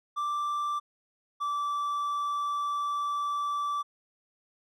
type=tone pair in turn; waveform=triangle; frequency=1174.7 / 1161.9 Hz; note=D6 / D6; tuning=0 / -19 cents; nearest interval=unison; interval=19 cents; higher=first; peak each=-26 dBFS; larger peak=neither; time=0.16-0.8 / 1.4-3.83 s; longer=second; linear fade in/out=20 ms; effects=none